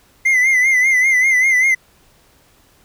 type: tone with vibrato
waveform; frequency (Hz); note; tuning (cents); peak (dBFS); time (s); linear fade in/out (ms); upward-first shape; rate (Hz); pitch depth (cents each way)
triangle; 2059; C7; -28; -9; 0.25-1.75; 10; sine; 5.1; 70
effects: pink hiss -53 dBFS RMS until 2.84 s